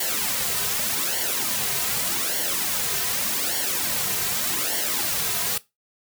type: noise with flanger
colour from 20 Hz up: white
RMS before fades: -25 dBFS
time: 0-5.58 s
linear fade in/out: 5 ms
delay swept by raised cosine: 0.79 to 3.59 ms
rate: 0.84 Hz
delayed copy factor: -0.7
effects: noise-tail reverb RT60 0.2 s tail -18 dB re dry